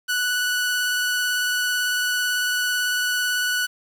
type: tone with vibrato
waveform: sawtooth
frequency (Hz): 1480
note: F#6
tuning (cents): 0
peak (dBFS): -17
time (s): 0.08-3.67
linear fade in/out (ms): 20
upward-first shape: sine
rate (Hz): 18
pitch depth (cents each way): 11
effects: 8-bit